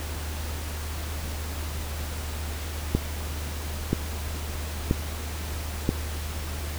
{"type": "click train", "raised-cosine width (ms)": 3, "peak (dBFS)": -8, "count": 4, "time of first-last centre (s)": [2.95, 5.891], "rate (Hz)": 1.02, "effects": ["added 76 Hz sine -31 dBFS peak until 6.78 s", "pink hiss -37 dBFS RMS until 6.78 s"]}